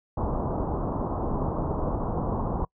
pink low-pass noise, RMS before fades -28 dBFS, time 0.17-2.65 s, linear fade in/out 5 ms, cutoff 1100 Hz, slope 48 dB/octave, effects noise-tail reverb RT60 0.1 s tail -26 dB re dry

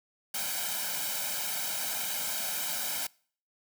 white noise with comb filter, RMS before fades -33 dBFS, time 0.34-3.07 s, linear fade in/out 5 ms, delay 1.3 ms, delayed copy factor +0.85, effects noise-tail reverb RT60 0.5 s tail -25 dB re dry + high-pass 200 Hz 12 dB/octave

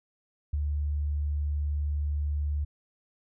sine tone with ADSR envelope, 73.42 Hz, D2, in tune, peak -23 dBFS, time 0.53-2.65 s, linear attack 8 ms, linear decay 19 ms, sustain -3 dB, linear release 14 ms, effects none

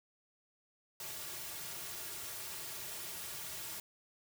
white noise with comb filter, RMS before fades -44 dBFS, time 1-3.8 s, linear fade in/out 2 ms, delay 3.9 ms, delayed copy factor -0.8, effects none

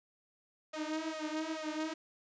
sawtooth tone with flanger, 313.3 Hz, D#4, 12 cents sharp, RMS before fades -38 dBFS, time 0.73-1.94 s, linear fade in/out 10 ms, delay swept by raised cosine 1.5 to 6.4 ms, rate 2.3 Hz, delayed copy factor +1, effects resampled to 16000 Hz + 10-bit

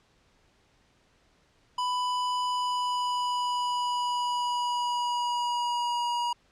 square tone with pitch glide, 994 to 957.9 Hz, B5 to A#5, +11 to +47 cents, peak -27 dBFS, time 1.78-6.33 s, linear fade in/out 5 ms, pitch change -64 cents, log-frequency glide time 2.46-6.07 s, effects pink hiss -65 dBFS RMS until 6.51 s + low-pass 6000 Hz 12 dB/octave

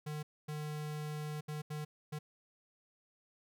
square tone bursts at uneven times, 151.1 Hz, D3, 50 cents sharp, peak -39 dBFS, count 5, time 0.06-0.23 / 0.48-1.41 / 1.48-1.62 / 1.7-1.85 / 2.12-2.19 s, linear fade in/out 10 ms, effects none

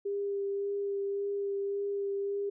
sine tone with vibrato, 400 Hz, G4, 35 cents sharp, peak -30 dBFS, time 0.05-2.5 s, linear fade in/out 10 ms, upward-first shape sine, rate 1.8 Hz, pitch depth 12 cents each way, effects none

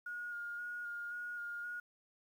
sine tone with vibrato, 1430 Hz, F6, 41 cents sharp, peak -40 dBFS, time 0.06-1.8 s, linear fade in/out 5 ms, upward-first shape square, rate 1.9 Hz, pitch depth 14 cents each way, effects 11-bit

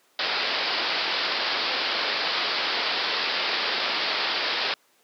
white low-pass noise, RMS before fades -26 dBFS, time 0.19-4.74 s, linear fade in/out 2 ms, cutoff 5000 Hz, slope 96 dB/octave, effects pink hiss -62 dBFS RMS until 5.03 s + high-pass 400 Hz 12 dB/octave

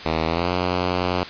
5% pulse tone with pitch glide, 80.3 to 90.13 Hz, E2 to F#2, -45 to -45 cents, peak -9 dBFS, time 0.05-1.24 s, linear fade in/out 10 ms, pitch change +200 cents, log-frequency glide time 0.26-0.5 s, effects white hiss -35 dBFS RMS until 1.29 s + resampled to 11025 Hz

